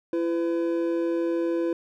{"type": "tone pair together", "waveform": "triangle", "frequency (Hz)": [336.7, 504], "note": ["E4", "B4"], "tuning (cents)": [37, 35], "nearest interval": "perfect fifth", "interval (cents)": 698, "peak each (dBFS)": [-22, -27], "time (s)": [0.13, 1.73], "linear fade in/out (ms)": 2, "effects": []}